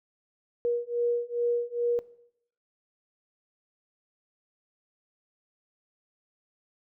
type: beating tone pair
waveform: sine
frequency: 476.1 / 478.5 Hz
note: A#4 / A#4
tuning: +37 / +45 cents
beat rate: 2.4 Hz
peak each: -29 dBFS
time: 0.65-1.99 s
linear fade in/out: 0 ms
effects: noise-tail reverb RT60 0.7 s tail -19 dB re dry